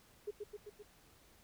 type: tone with echo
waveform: sine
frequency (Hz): 415.3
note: G#4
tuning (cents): 0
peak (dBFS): -37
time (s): 0.27-0.31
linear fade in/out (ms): 10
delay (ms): 130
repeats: 4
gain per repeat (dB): -3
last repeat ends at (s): 0.83
effects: pink hiss -65 dBFS RMS until 1.43 s